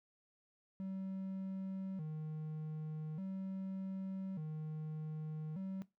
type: tone with vibrato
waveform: triangle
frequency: 172.2 Hz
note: F3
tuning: 24 cents flat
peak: -38 dBFS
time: 0.8-5.82 s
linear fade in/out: 0 ms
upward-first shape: square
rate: 0.42 Hz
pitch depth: 180 cents each way
effects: noise-tail reverb RT60 0.2 s tail -18 dB re dry